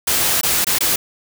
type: noise with dropouts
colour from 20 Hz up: white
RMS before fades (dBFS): -17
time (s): 0.07-0.96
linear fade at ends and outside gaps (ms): 5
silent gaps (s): 0.412-0.432 / 0.646-0.668 / 0.786-0.806
effects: none